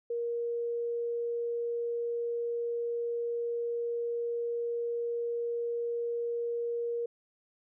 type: tone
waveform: sine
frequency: 471.2 Hz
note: A#4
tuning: 19 cents sharp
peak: -30 dBFS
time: 0.1-7.06 s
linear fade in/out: 5 ms
effects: none